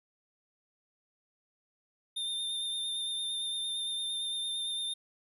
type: tone with vibrato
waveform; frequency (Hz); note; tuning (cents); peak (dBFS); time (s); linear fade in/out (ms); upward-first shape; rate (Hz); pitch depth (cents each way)
square; 3613; A7; +45; -33; 2.16-4.94; 10; sine; 8.8; 19
effects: none